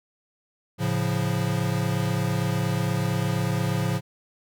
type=chord; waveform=square; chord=A augmented; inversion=none; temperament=equal; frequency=110 / 138.59 / 174.61 Hz; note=A2 / C#3 / E#3; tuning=0 / 0 / 0 cents; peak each=-28 dBFS; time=0.78-4.01 s; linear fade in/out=50 ms; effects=none